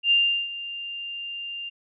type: tone with ADSR envelope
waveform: sine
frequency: 2794 Hz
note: F7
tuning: in tune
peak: -15 dBFS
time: 0.03-1.7 s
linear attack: 80 ms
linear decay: 370 ms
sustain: -16 dB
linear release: 19 ms
effects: none

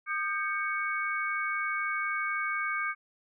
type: tone cluster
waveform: sine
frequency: 1220 / 1576 / 2227 Hz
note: D#6 / G6 / C#7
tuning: -34 / +9 / +7 cents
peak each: -33 / -33 / -33 dBFS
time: 0.06-2.95 s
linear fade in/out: 50 ms
effects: none

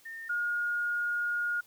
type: tone pair in turn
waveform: sine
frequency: 1819 / 1429.7 Hz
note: A#6 / F6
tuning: -43 / +40 cents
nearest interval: major third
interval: 417 cents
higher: first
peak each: -39 / -28 dBFS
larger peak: second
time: 0.05-0.29 / 0.29-1.61 s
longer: second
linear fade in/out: 10 ms
effects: white hiss -61 dBFS RMS until 1.66 s

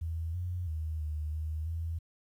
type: tone with pitch steps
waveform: sine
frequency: 81.8 / 89 / 78.9 / 76.4 / 78.2 / 82.3 Hz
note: E2 / F2 / D#2 / D#2 / D#2 / E2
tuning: -13 / +33 / +25 / -31 / +9 / -2 cents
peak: -32 dBFS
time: 0.01-1.99 s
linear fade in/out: 10 ms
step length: 330 ms
effects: 11-bit

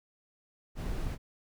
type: noise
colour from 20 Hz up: brown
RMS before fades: -34 dBFS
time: 0.75-1.18 s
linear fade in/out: 50 ms
effects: none

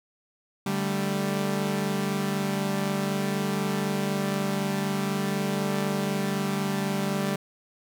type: chord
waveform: sawtooth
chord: D suspended fourth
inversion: none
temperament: equal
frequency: 146.83 / 196 / 220 Hz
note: D3 / G3 / A3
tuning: 0 / 0 / 0 cents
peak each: -28 / -23 / -29 dBFS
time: 0.66-7.36 s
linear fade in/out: 5 ms
effects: 10-bit

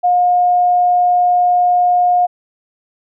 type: tone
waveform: sine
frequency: 715 Hz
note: F5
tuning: 41 cents sharp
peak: -9 dBFS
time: 0.03-2.27 s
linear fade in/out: 20 ms
effects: none

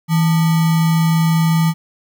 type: tone with sample-and-hold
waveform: sine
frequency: 162.8 Hz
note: E3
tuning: 21 cents flat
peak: -11 dBFS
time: 0.08-1.74 s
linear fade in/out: 50 ms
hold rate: 1050 Hz
effects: none

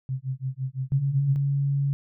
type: tone with tremolo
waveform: sine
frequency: 131.6 Hz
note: C3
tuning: 10 cents sharp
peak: -24 dBFS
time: 0.09-1.36 s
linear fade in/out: 0 ms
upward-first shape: sine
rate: 5.9 Hz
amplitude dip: 100%
type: tone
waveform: sine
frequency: 140 Hz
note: C#3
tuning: 18 cents sharp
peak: -21 dBFS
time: 0.92-1.93 s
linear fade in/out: 0 ms
effects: none

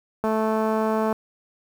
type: click train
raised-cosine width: 1 ms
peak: -11 dBFS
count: 195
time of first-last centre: 0.24-1.126 s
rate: 219 Hz
effects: high-pass 60 Hz 12 dB/octave + 7-bit

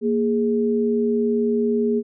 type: tone pair together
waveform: sine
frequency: 233.3 / 415.3 Hz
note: A#3 / G#4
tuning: +2 / 0 cents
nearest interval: minor seventh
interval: 998 cents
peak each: -20 dBFS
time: 0.01-2.03 s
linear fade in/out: 50 ms
effects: none

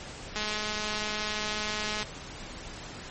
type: click train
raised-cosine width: 0.2 ms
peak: -15 dBFS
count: 355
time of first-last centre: 0.36-2.03 s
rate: 212 Hz
effects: pink hiss -42 dBFS RMS until 3.1 s + MP3 32 kbps

